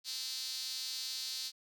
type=tone with high-pass filter; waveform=sawtooth; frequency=258.9 Hz; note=C4; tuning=18 cents flat; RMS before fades=-40 dBFS; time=0.04-1.52 s; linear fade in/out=50 ms; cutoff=4400 Hz; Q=4.2; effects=none